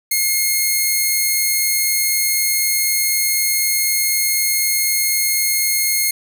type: tone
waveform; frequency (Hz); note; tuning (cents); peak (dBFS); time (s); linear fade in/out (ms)
5% pulse; 2148; C7; +45; -5; 0.11-6.11; 5
effects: none